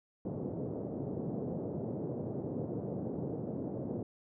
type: band-pass noise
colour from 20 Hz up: pink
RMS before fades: -38 dBFS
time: 0.25-4.03 s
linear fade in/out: 2 ms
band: 120 to 550 Hz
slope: 24 dB/octave
effects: none